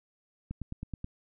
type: click train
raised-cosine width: 5 ms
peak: -24 dBFS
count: 6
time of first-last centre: 0.51-1.044 s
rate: 9.36 Hz
effects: none